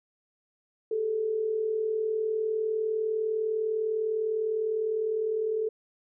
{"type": "tone pair together", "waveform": "sine", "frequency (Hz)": [400.1, 440], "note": ["G4", "A4"], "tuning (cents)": [35, 0], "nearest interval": "major second", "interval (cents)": 165, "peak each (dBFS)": [-35, -26], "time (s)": [0.91, 5.69], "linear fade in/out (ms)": 5, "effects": []}